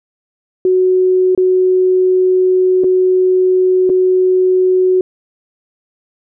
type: tone with dropouts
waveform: sine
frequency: 370 Hz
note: F#4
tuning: in tune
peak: -8 dBFS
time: 0.65-5.01 s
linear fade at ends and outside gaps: 2 ms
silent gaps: 1.35-1.376 / 2.837-2.842 / 3.894-3.899 s
effects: none